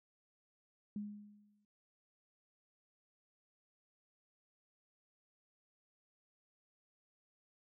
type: tone with exponential decay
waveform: sine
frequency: 207.1 Hz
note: G#3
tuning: 5 cents flat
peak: -37 dBFS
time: 0.96-1.65 s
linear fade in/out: 2 ms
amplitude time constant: 150 ms
effects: none